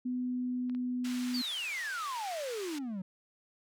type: tone with pitch glide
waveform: sine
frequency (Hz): 250 to 248.4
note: B3 to B3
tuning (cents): +21 to +10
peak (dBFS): -31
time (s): 0.05-1.42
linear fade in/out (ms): 10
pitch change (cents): -11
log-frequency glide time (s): 0.18-1.28
type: clicks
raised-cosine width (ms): 0.3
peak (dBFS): -37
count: 2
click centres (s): 0.697 / 0.749
type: band-pass noise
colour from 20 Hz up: pink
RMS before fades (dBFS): -46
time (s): 1.04-2.79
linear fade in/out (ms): 10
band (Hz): 1600 to 8400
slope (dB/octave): 12
type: exponential sweep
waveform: triangle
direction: down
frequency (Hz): 4789 to 180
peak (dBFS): -33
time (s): 1.34-3.02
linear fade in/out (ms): 5
effects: none